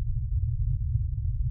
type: low-pass noise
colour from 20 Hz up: white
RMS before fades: -27 dBFS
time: 0-1.5 s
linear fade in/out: 0 ms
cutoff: 130 Hz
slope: 96 dB/octave
effects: none